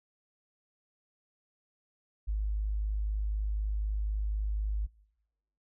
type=tone; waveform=sine; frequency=52 Hz; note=G#1; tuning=3 cents sharp; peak=-28 dBFS; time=2.27-4.87 s; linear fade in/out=20 ms; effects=noise-tail reverb RT60 1.0 s tail -25 dB re dry